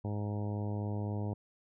harmonic tone, 103.83 Hz, G#2, in tune, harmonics 1 / 2 / 3 / 4 / 5 / 6 / 7 / 8 / 9, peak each -34 / -40 / -44 / -46 / -48 / -50 / -51 / -52 / -53 dBFS, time 0.04-1.34 s, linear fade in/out 10 ms, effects none

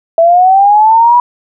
sine linear sweep, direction up, 655 to 980 Hz, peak -3 dBFS, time 0.18-1.2 s, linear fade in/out 2 ms, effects none

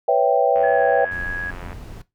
sine chord, C# half-diminished seventh, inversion third, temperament equal, 493.9 / 554.4 / 659.3 / 784 Hz, B4 / C#5 / E5 / G5, 0 / 0 / 0 / 0 cents, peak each -19 dBFS, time 0.08-1.05 s, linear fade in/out 5 ms
click train, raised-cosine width 0.5 ms, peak -22 dBFS, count 105, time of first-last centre 0.56-1.73 s, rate 88.9 Hz
sine tone with pitch glide, 1700 to 1663.1 Hz, G#6 to G#6, +40 to +2 cents, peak -24 dBFS, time 0.63-1.51 s, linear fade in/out 10 ms, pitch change -38 cents, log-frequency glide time 0.73-0.82 s
brown noise, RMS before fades -34 dBFS, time 1.11-2.02 s, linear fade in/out 5 ms
effects noise-tail reverb RT60 0.2 s tail -18 dB re dry

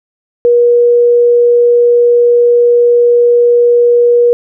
sine tone, 479.4 Hz, A#4, 48 cents sharp, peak -4 dBFS, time 0.45-4.33 s, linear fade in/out 0 ms, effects none

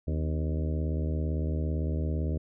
harmonic tone with a mistuned harmonic, 77.78 Hz, D#2, in tune, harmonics 1 / 2 / 3 / 4 / 5 / 6 / 7 / 8, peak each -28 / -34 / -38 / -40 / -42 / -44 / -45 / -46 dBFS, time 0.07-2.38 s, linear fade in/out 10 ms, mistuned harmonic 3, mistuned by +88 cents, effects none

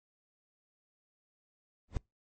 brown noise with exponential growth, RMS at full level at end -31 dBFS, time 1.88-1.97 s, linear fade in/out 1 ms, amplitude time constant 18 ms, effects noise-tail reverb RT60 0.2 s tail -25 dB re dry + MP3 32 kbps

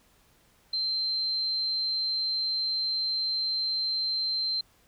sine tone, 4124 Hz, C8, 26 cents flat, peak -26 dBFS, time 0.73-4.61 s, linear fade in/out 5 ms, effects pink hiss -63 dBFS RMS until 4.87 s

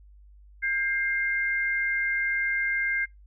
sine tone pair together, 1600.4 / 2107 Hz, G6 / C7, +35 / +12 cents, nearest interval perfect fourth, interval 477 cents, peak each -27 dBFS, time 0.62-3.06 s, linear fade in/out 20 ms, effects noise-tail reverb RT60 0.2 s tail -25 dB re dry + added 50 Hz sine -49 dBFS peak until 3.26 s

